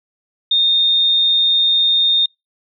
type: tone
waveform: sine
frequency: 3662 Hz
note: A#7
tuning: 32 cents flat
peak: -11 dBFS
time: 0.51-2.26 s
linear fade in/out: 5 ms
effects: noise-tail reverb RT60 0.2 s tail -26 dB re dry